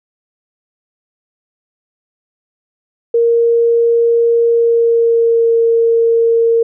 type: tone with pitch glide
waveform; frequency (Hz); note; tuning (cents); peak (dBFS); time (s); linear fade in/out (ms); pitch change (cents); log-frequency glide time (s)
sine; 466.2 to 460.3; A#4 to A#4; 0 to -22; -8; 3.14-6.63; 5; -22; 4.48-5.54
effects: none